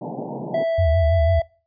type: band-pass noise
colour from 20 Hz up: pink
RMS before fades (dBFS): -30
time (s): 0.01-0.64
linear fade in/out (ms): 10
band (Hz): 130 to 910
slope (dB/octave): 96
type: tone with pitch glide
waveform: triangle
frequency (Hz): 659.3 to 664.7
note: E5 to E5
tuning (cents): 0 to +14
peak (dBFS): -16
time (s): 0.54-1.42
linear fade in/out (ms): 5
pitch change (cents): +14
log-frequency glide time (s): 0.92-1.2
type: tone with vibrato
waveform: sine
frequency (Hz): 82.41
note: E2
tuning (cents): 0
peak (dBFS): -16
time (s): 0.78-1.4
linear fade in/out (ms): 10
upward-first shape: sine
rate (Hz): 6.1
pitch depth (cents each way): 170
effects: noise-tail reverb RT60 0.4 s tail -25 dB re dry + resampled to 11025 Hz